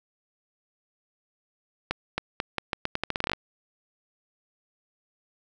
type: accelerating click train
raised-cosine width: 0.3 ms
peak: -10 dBFS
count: 16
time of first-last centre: 1.91-3.334 s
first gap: 270 ms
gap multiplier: 0.82
effects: none